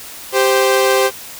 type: tone pair together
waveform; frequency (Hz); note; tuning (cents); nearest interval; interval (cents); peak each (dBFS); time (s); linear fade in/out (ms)
sawtooth; 392.6 / 521.5; G4 / C5; +3 / -6; perfect fourth; 491; -10; 0.32-1.11; 50
effects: white hiss -33 dBFS RMS until 1.39 s